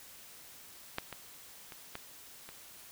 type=clicks; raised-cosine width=0.3 ms; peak=-17 / -25 / -30 / -23 / -30 dBFS; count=5; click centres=0.984 / 1.127 / 1.722 / 1.954 / 2.49 s; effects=white hiss -53 dBFS RMS until 2.91 s